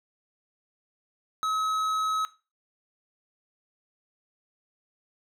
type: tone with tanh clipping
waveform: sine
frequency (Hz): 1282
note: E6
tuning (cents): -49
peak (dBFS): -27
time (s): 1.43-2.25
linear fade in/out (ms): 0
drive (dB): 13
effects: noise-tail reverb RT60 0.3 s tail -17 dB re dry